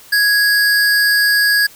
square tone pair together, 1661.2 / 4699 Hz, G#6 / D8, 0 / 0 cents, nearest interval octave + tritone, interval 1800 cents, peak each -12 / -19 dBFS, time 0.12-1.67 s, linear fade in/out 10 ms, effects white hiss -42 dBFS RMS until 1.75 s

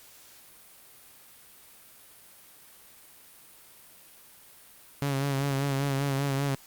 sawtooth tone with vibrato, 138.59 Hz, C#3, in tune, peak -22 dBFS, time 5.02-6.55 s, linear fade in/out 0 ms, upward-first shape sine, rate 5.1 Hz, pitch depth 42 cents each way, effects white hiss -53 dBFS RMS until 6.66 s + Opus 48 kbps

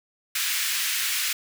pink high-pass noise, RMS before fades -26 dBFS, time 0.35-1.33 s, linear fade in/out 5 ms, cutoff 1700 Hz, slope 24 dB/octave, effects none

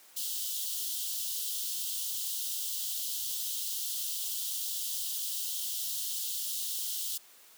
white high-pass noise, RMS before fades -35 dBFS, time 0.16-7.18 s, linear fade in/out 10 ms, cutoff 2900 Hz, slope 96 dB/octave, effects white hiss -57 dBFS RMS until 7.57 s + high-pass 300 Hz 12 dB/octave

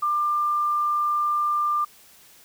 sine tone, 1193 Hz, D6, 27 cents sharp, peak -20 dBFS, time 0.02-1.85 s, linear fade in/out 10 ms, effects white hiss -52 dBFS RMS until 2.44 s

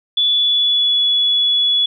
sine tone with pitch glide, 3444 to 3401 Hz, A7 to G#7, -38 to +40 cents, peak -12 dBFS, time 0.17-1.86 s, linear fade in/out 5 ms, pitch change -22 cents, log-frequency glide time 0.27-1.05 s, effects none

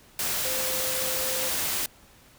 sine tone in noise, 519 Hz, C5, 14 cents flat, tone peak -34 dBFS, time 0.45-1.49 s, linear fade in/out 2 ms, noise white, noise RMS -28 dBFS, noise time 0.19-1.86 s, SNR -9 dB, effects pink hiss -55 dBFS RMS until 2.38 s

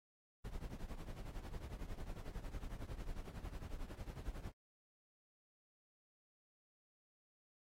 brown noise with tremolo, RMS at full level -43 dBFS, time 0.44-4.52 s, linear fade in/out 10 ms, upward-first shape triangle, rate 11 Hz, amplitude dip 85%, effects AAC 48 kbps

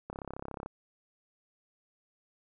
click train, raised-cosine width 1 ms, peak -25 dBFS, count 20, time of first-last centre 0.1-0.66 s, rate 33.9 Hz, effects none

